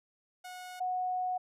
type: tone pair in turn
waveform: sawtooth / sine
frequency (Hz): 730 / 734.2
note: F#5 / F#5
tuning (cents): -24 / -14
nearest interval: unison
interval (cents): 10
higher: second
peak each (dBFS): -39 / -30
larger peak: second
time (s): 0.44-0.8 / 0.8-1.38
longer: second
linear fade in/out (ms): 10
effects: resampled to 32000 Hz